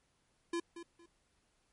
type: tone with echo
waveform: square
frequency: 340.5 Hz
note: F4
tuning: 44 cents flat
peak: -34 dBFS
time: 0.53-0.6 s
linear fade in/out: 5 ms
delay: 230 ms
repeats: 2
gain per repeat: -12 dB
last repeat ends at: 1.06 s
effects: pink hiss -75 dBFS RMS until 1.72 s + MP3 48 kbps